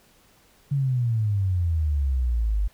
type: exponential sweep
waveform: sine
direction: down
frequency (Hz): 143.8 to 48.67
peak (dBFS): -20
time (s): 0.71-2.68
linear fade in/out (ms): 10
effects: pink hiss -58 dBFS RMS until 2.73 s